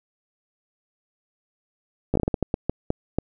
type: slowing click train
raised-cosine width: 2 ms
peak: -8 dBFS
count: 12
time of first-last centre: 2.14-3.186 s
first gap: 14 ms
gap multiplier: 1.35
effects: none